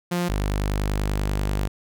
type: tone pair in turn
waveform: sawtooth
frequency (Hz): 175.9 / 50.25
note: F3 / G1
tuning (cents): +13 / +44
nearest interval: octave + minor seventh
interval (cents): 2169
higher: first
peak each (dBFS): -18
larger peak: neither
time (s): 0.11-0.29 / 0.29-1.68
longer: second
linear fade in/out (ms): 10
effects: none